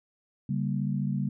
sine chord, G diminished, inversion second, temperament just, 141.12 / 196 / 235.2 Hz, Db3 / G3 / Bb3, +31 / 0 / +16 cents, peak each -29 / -30 / -34 dBFS, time 0.49-1.29 s, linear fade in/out 5 ms, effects none

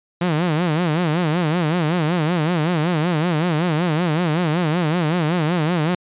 sawtooth tone with vibrato, 164.81 Hz, E3, in tune, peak -13 dBFS, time 0.21-5.95 s, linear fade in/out 5 ms, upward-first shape sine, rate 5.3 Hz, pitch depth 170 cents each way, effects resampled to 8000 Hz

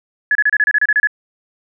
sine tone bursts, 1700 Hz, G#6, 40 cents sharp, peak -10 dBFS, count 11, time 0.31-1.072 s, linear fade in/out 2 ms, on 42 ms, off 30 ms, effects none

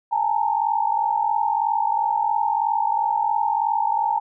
sine tone cluster, 820 / 879 / 922 Hz, G#5 / A5 / A#5, -22 / -2 / -19 cents, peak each -23 dBFS, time 0.11-4.2 s, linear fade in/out 20 ms, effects none

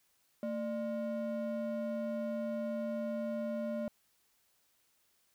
triangle ring-modulated tone, 411.3 Hz, G#4, 17 cents flat, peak -29 dBFS, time 0.43-3.88 s, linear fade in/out 0 ms, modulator 186 Hz, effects white hiss -73 dBFS RMS until 5.34 s

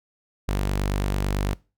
sawtooth tone, 49 Hz, G1, in tune, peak -18 dBFS, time 0.48-1.54 s, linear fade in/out 10 ms, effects noise-tail reverb RT60 0.3 s tail -22 dB re dry

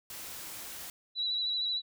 white noise, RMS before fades -43 dBFS, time 0.1-0.9 s, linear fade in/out 2 ms
sine tone with vibrato, 3928 Hz, B7, 10 cents flat, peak -29 dBFS, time 1.15-1.82 s, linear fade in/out 50 ms, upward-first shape sine, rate 13 Hz, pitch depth 28 cents each way
effects none

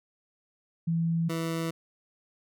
sine / 20% pulse tone pair in turn, 165.9 / 164.28 Hz, E3 / E3, +11 / -6 cents, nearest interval unison, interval 17 cents, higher first, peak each -24 dBFS, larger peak neither, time 0.87-1.29 / 1.29-1.71 s, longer neither, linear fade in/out 10 ms, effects none

